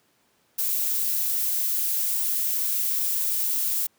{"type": "noise", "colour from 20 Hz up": "violet", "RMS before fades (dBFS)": -25, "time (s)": [0.58, 3.87], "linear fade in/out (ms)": 10, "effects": ["pink hiss -65 dBFS RMS until 3.98 s", "high-pass 150 Hz 12 dB/octave"]}